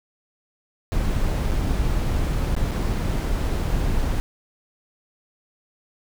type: noise with dropouts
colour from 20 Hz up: brown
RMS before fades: -22 dBFS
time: 0.92-4.2 s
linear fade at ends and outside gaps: 0 ms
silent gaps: 1.511-1.516 / 2.551-2.565 / 2.71-2.715 s
effects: none